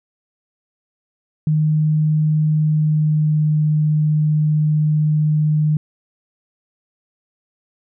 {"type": "tone with pitch glide", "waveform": "sine", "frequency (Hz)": [154, 152.58], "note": ["D#3", "D#3"], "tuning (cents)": [-17, -34], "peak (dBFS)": -13, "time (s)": [1.47, 5.77], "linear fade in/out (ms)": 2, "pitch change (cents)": -17, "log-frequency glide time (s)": [2.53, 3.58], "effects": []}